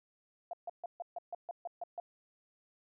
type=tone bursts; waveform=sine; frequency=694 Hz; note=F5; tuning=11 cents flat; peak=-37 dBFS; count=10; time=0.51-2 s; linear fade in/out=2 ms; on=23 ms; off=140 ms; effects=none